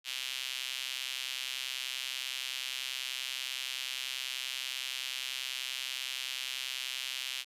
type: tone with high-pass filter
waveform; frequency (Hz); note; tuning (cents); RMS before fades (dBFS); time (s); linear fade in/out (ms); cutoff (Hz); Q
sawtooth; 130.4; C3; -5; -38; 0.04-7.45; 50; 3000; 2.6
effects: resampled to 32000 Hz